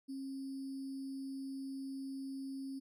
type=tone with sample-and-hold; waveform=sine; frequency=270 Hz; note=C#4; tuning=45 cents flat; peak=-40 dBFS; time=0.08-2.8 s; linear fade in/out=20 ms; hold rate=4900 Hz; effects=resampled to 32000 Hz